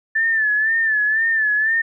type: tone with vibrato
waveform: sine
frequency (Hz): 1757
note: A6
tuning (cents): -3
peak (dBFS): -15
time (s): 0.15-1.82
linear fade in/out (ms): 10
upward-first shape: sine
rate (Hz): 2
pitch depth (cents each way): 67
effects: none